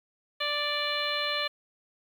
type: harmonic tone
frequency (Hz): 587.3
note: D5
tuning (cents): 0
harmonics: 1 / 2 / 3 / 4 / 5 / 6 / 7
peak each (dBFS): -35 / -35 / -35 / -35 / -35 / -35 / -35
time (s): 0.4-1.48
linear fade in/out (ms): 10
effects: 9-bit